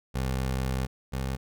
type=tone pair in turn; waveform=20% pulse; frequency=65.1 / 66.01 Hz; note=C2 / C2; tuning=-8 / +16 cents; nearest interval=unison; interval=24 cents; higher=second; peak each=-22 / -24 dBFS; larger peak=first; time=0.14-0.87 / 1.12-1.37 s; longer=first; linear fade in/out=20 ms; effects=none